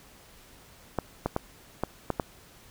clicks, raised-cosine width 1 ms, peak -12 dBFS, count 6, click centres 0.987 / 1.26 / 1.364 / 1.836 / 2.103 / 2.198 s, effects pink hiss -54 dBFS RMS until 2.7 s

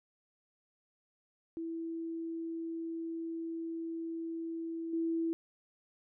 sine tone with level steps, 329.6 Hz, E4, in tune, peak -36 / -30 dBFS, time 1.57-5.33 s, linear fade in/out 0 ms, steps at 4.93 s, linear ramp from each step 5 ms, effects none

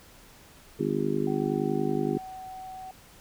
harmonic tone, 50.7 Hz, G#1, 41 cents flat, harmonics 3 / 4 / 5 / 6 / 7 / 8, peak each -33 / -34 / -31 / -34 / -30 / -31 dBFS, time 0.79-2.18 s, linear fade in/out 10 ms
sine tone with pitch glide, 760 to 752.1 Hz, F#5 to F#5, +46 to +28 cents, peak -38 dBFS, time 1.27-2.91 s, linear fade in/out 2 ms, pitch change -18 cents, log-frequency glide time 1.41-2.44 s
effects pink hiss -53 dBFS RMS until 3.2 s

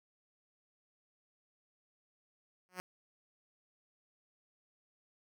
5% pulse tone with exponential growth, 182.6 Hz, F#3, 23 cents flat, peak -25 dBFS, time 2.69-2.8 s, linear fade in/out 0 ms, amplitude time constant 22 ms, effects none

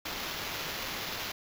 violet noise with sample-and-hold, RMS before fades -37 dBFS, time 0.05-1.32 s, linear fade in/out 5 ms, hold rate 8820 Hz, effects none

